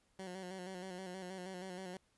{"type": "tone with vibrato", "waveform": "15% pulse", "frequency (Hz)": 185, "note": "F#3", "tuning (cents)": 0, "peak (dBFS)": -38, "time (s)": [0.19, 1.97], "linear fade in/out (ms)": 2, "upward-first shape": "square", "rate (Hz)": 6.3, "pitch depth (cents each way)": 47, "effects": ["pink hiss -75 dBFS RMS until 2.17 s", "resampled to 24000 Hz"]}